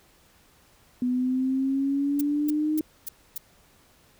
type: exponential sweep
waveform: sine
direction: up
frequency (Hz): 246.9 to 311.1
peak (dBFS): -22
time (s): 1.02-2.81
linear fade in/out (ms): 2
type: noise bursts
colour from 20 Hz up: violet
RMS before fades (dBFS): -32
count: 5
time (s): 2.19-3.38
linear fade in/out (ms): 5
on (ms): 22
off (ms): 270
effects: pink hiss -59 dBFS RMS until 4.19 s